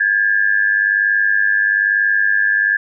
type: tone pair together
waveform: sine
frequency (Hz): 1619 / 1720.1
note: G#6 / A6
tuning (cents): -45 / -40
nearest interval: minor second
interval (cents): 105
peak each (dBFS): -15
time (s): 0-2.77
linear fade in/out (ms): 5
effects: none